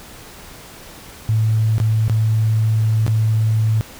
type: tone with dropouts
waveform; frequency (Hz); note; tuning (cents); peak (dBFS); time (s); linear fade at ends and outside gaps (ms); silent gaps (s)
sine; 110; A2; 0; -13; 1.29-3.81; 0; 1.782-1.801 / 2.081-2.097 / 3.065-3.079
effects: pink hiss -39 dBFS RMS until 3.99 s